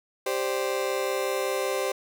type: chord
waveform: 35% pulse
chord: G suspended fourth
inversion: none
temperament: just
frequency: 392 / 522.7 / 588 Hz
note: G4 / C5 / D5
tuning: 0 / -2 / +2 cents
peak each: -28 / -27 / -31 dBFS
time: 0.26-1.92 s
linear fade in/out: 5 ms
effects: 10-bit